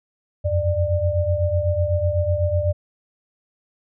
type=tone cluster; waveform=sine; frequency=85.5 / 93.5 / 594 Hz; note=F2 / F#2 / D5; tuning=-36 / +19 / +20 cents; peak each=-22 dBFS; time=0.44-2.73 s; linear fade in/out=20 ms; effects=none